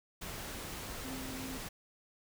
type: tone in noise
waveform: sine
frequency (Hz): 261.6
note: C4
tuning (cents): 0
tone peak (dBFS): -43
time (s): 1.04-1.58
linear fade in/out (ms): 10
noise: pink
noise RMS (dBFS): -43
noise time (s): 0.21-1.69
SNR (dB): -3
effects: none